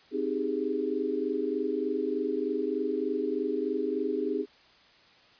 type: chord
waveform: sine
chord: Ab major seventh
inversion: first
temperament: equal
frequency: 261.6 / 311.1 / 392 / 415.3 Hz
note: C4 / Eb4 / G4 / Ab4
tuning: 0 / 0 / 0 / 0 cents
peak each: -34 / -33 / -33 / -31 dBFS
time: 0.11-4.46 s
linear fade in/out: 50 ms
effects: white hiss -58 dBFS RMS until 5.39 s + resampled to 11025 Hz